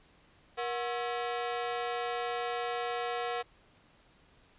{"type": "ring-modulated tone", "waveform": "sawtooth", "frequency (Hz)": 603, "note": "D5", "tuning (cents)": 46, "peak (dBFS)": -25, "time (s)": [0.57, 3.43], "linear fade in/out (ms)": 20, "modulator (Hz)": 127, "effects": ["pink hiss -63 dBFS RMS until 4.58 s", "resampled to 8000 Hz"]}